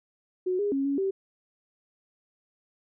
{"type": "tone with pitch steps", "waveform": "sine", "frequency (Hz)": [367.2, 409, 273.8, 279.4, 387.3], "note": ["F#4", "G#4", "C#4", "C#4", "G4"], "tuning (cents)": [-13, -26, -21, 14, -21], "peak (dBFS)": -24, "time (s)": [0.46, 1.11], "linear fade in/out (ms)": 10, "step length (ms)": 130, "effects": []}